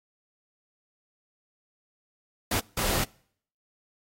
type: noise bursts at uneven times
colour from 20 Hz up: pink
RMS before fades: -27 dBFS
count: 2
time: 2.51-2.6 / 2.77-3.04 s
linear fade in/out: 5 ms
effects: noise-tail reverb RT60 0.6 s tail -25 dB re dry + AAC 48 kbps